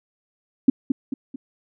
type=tone with echo; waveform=sine; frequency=266 Hz; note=C4; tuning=29 cents sharp; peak=-8 dBFS; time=0.68-0.7 s; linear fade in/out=5 ms; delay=220 ms; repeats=3; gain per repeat=-7 dB; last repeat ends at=1.36 s; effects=none